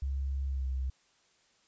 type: tone with pitch glide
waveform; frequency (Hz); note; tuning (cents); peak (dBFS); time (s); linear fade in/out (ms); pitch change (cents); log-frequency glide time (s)
sine; 68 to 65.38; C#2 to C2; -33 to -1; -30; 0.02-0.9; 5; -68; 0.48-0.67
effects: white hiss -68 dBFS RMS until 1.67 s + resampled to 16000 Hz